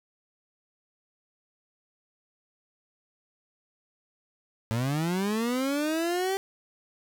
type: linear sweep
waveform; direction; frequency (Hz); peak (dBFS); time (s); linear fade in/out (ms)
30% pulse; up; 108.1 to 392.4; -23; 4.71-6.37; 0
effects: none